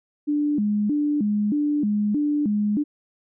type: tone with vibrato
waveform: sine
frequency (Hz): 247.7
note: B3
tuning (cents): +5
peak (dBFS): -19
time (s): 0.27-2.84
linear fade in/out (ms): 20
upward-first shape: square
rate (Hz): 1.6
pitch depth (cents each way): 300
effects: none